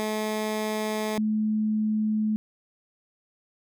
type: tone pair in turn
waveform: 15% pulse / sine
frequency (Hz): 215.2 / 215.2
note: A3 / A3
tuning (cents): -38 / -38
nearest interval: unison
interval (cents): 0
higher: neither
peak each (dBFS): -20 / -22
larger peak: first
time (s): 0-1.18 / 1.18-2.36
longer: neither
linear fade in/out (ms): 0
effects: none